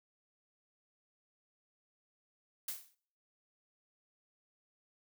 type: noise with exponential decay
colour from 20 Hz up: blue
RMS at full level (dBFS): -36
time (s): 2.68-2.95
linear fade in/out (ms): 5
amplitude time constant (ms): 57
effects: noise-tail reverb RT60 0.6 s tail -25 dB re dry